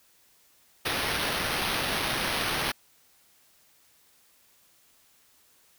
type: noise with sample-and-hold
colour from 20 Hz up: white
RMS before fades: -29 dBFS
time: 0.85-2.72 s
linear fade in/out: 10 ms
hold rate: 7350 Hz
effects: white hiss -62 dBFS RMS until 5.78 s